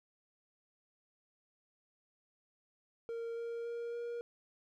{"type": "tone with pitch steps", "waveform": "triangle", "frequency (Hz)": [462.6, 466.1, 469.6, 473.1], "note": ["A#4", "A#4", "A#4", "A#4"], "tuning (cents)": [-13, 0, 13, 26], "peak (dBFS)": -36, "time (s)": [3.09, 4.21], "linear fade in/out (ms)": 0, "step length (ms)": 280, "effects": []}